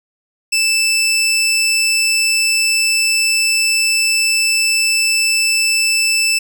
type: tone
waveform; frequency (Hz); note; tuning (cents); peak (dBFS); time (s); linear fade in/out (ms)
20% pulse; 2642; E7; +3; -8; 0.52-6.39; 10
effects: none